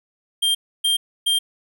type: tone bursts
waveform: square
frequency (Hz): 3188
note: G7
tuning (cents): +28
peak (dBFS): -17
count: 3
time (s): 0.42-1.39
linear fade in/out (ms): 10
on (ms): 130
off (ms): 290
effects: none